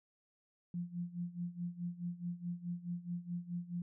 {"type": "tone with tremolo", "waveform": "sine", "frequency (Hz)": 174.61, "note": "F3", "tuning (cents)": 0, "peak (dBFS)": -35, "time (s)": [0.74, 3.82], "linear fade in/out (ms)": 2, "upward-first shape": "sine", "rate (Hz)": 4.7, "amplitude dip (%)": 85, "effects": []}